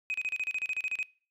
sine tone bursts, 2520 Hz, D#7, 21 cents sharp, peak -27 dBFS, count 13, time 0.1-1.029 s, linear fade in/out 0 ms, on 41 ms, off 33 ms, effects noise-tail reverb RT60 0.4 s tail -24 dB re dry + tanh soft clip ceiling -26 dBFS

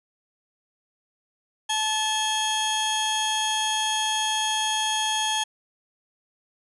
sawtooth tone pair together, 869 / 3262 Hz, A5 / G#7, -22 / -32 cents, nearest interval octave + major seventh, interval 2290 cents, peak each -22 dBFS, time 1.69-5.44 s, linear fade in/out 10 ms, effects resampled to 24000 Hz

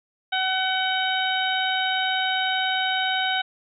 harmonic tone with a mistuned harmonic, 753 Hz, F#5, 30 cents sharp, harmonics 1 / 2 / 3 / 4 / 5, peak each -26 / -26 / -32 / -28 / -29 dBFS, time 0.32-3.42 s, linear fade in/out 10 ms, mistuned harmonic 4, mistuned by +17 cents, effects none

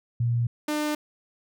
sine / sawtooth tone pair in turn, 118.6 / 300.6 Hz, A#2 / D4, +30 / +40 cents, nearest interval octave + major third, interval 1610 cents, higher second, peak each -21 dBFS, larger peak neither, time 0.2-0.47 / 0.68-0.95 s, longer neither, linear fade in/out 5 ms, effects none

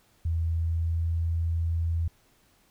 sine tone with pitch glide, 82.41 to 83.08 Hz, E2 to E2, 0 to +14 cents, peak -24 dBFS, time 0.25-2.08 s, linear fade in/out 5 ms, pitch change +14 cents, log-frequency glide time 0.5-1.1 s, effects pink hiss -64 dBFS RMS until 2.7 s

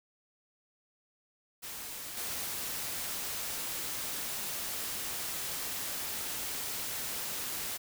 white noise with level steps, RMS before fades -42 / -37 dBFS, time 1.62-7.78 s, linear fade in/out 20 ms, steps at 2.17 s, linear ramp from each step 2 ms, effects none

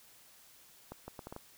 accelerating click train, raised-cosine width 1 ms, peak -29 dBFS, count 6, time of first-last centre 0.92-1.364 s, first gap 160 ms, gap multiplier 0.7, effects white hiss -60 dBFS RMS until 1.57 s

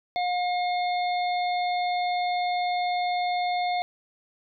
harmonic tone, 716 Hz, F5, 43 cents sharp, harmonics 1 / 3 / 5 / 6, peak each -24 / -34 / -38 / -40 dBFS, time 0.16-3.82 s, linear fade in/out 0 ms, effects none

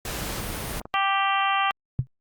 pink noise, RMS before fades -31 dBFS, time 0.05-0.8 s, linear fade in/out 2 ms
clicks, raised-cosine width 1 ms, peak -22 dBFS, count 2, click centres 0.814 / 0.855 s
harmonic tone, 392 Hz, G4, in tune, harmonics 2 / 3 / 4 / 5 / 6 / 7 / 8, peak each -25 / -24 / -32 / -31 / -34 / -30 / -32 dBFS, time 0.94-1.71 s, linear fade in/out 0 ms
sine tone with exponential decay, 128 Hz, C3, 38 cents flat, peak -15 dBFS, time 1.99-2.07 s, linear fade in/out 0 ms, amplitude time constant 16 ms
effects Opus 48 kbps

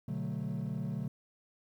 triangle chord, B minor seventh, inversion none, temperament equal, 123.47 / 146.83 / 185 / 220 Hz, B2 / D3 / F#3 / A3, 0 / 0 / 0 / 0 cents, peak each -37 / -35 / -36 / -38 dBFS, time 0.08-1.08 s, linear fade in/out 5 ms, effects tanh soft clip ceiling -27 dBFS + 11-bit

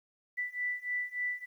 sine beating tone pair, 1975.5 / 1978.9 Hz, B6 / B6, 0 / +3 cents, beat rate 3.4 Hz, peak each -36 / -35 dBFS, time 0.37-1.46 s, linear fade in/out 20 ms, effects 11-bit

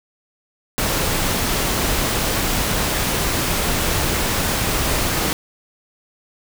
pink noise, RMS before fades -20 dBFS, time 0.78-5.33 s, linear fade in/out 0 ms, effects none

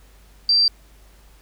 sine tone, 4699 Hz, D8, in tune, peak -13 dBFS, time 0.49-0.68 s, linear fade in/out 2 ms, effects added 50 Hz sine -48 dBFS peak until 1.41 s + pink hiss -55 dBFS RMS until 1.41 s

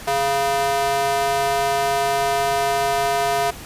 square tone with high-pass filter, 138.59 Hz, C#3, in tune, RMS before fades -20 dBFS, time 0.07-3.51 s, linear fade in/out 10 ms, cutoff 630 Hz, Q 2.4, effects pink hiss -37 dBFS RMS until 3.65 s + resampled to 32000 Hz

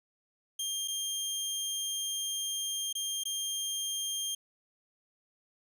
20% pulse tone with dropouts, 3200 Hz, G7, 35 cents sharp, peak -27 dBFS, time 0.59-4.35 s, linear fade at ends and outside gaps 5 ms, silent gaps 0.877-0.881 / 2.928-2.951 / 3.237-3.253 s, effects none

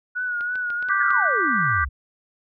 sine tone with vibrato, 1460 Hz, F#6, 24 cents flat, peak -23 dBFS, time 0.15-1.31 s, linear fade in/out 20 ms, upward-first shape triangle, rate 3 Hz, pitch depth 55 cents each way
clicks, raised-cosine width 0.3 ms, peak -24 dBFS, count 6, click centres 0.409 / 0.556 / 0.703 / 0.826 / 0.887 / 1.106 s
sine chord, G major seventh, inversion second, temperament just, 1176 / 1470 / 1568 / 1960 Hz, D6 / F#6 / G6 / B6, +2 / -12 / 0 / -14 cents, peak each -22 / -27 / -22 / -28 dBFS, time 0.89-1.85 s, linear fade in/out 10 ms
sine exponential sweep, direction down, 1824 to 60.1 Hz, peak -26 dBFS, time 1-1.89 s, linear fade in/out 10 ms
effects none

